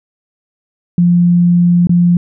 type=tone with dropouts; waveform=sine; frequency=174.61 Hz; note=F3; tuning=in tune; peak=-6 dBFS; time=0.98-2.17 s; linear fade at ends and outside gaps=2 ms; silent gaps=1.871-1.894 s; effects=none